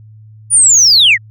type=linear sweep; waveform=sine; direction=down; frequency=9660 to 1760 Hz; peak=-3 dBFS; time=0.5-1.18 s; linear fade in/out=50 ms; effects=tanh soft clip ceiling -1 dBFS + added 108 Hz sine -35 dBFS peak until 1.3 s